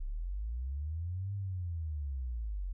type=linear two-way sweep; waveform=sine; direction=up then down; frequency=30.68 to 100.9 to 42.69 Hz; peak=-34 dBFS; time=0-2.73 s; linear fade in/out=10 ms; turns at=1.34 s; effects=none